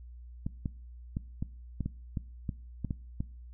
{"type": "clicks", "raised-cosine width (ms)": 5, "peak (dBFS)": -20, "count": 11, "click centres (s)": [0.465, 0.658, 1.169, 1.425, 1.807, 1.86, 2.172, 2.492, 2.847, 2.908, 3.205], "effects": ["noise-tail reverb RT60 0.5 s tail -22 dB re dry", "added 60 Hz sine -45 dBFS peak until 3.53 s"]}